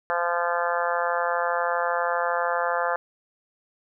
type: harmonic tone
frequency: 172.6 Hz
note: F3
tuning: 20 cents flat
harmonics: 3 / 4 / 5 / 6 / 7 / 8 / 9 / 10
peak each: -28 / -29 / -30 / -31 / -31 / -32 / -33 / -33 dBFS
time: 0.1-2.96 s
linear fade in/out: 0 ms
effects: none